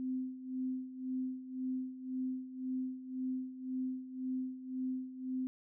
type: tone with tremolo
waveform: sine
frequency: 257.8 Hz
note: C4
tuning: 26 cents flat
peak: -33 dBFS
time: 0-5.47 s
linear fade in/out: 0 ms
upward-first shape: sine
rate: 1.9 Hz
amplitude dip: 75%
effects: none